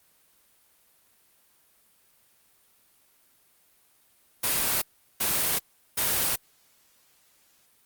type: noise bursts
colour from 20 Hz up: white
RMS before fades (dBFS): -25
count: 3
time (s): 4.43-6.36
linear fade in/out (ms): 10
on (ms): 390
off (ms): 380
effects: white hiss -63 dBFS RMS until 7.85 s + Opus 32 kbps